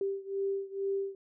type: beating tone pair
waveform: sine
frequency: 392 / 394.2 Hz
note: G4 / G4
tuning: 0 / +10 cents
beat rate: 2.2 Hz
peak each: -33 / -35 dBFS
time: 0.01-1.15 s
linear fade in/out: 2 ms
effects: none